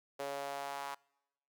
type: tone with high-pass filter sweep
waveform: sawtooth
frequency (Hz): 140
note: C#3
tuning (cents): +18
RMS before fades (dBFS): -41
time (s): 0.19-0.95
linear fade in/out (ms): 10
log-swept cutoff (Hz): 520 to 940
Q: 2.9
effects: noise-tail reverb RT60 0.9 s tail -25 dB re dry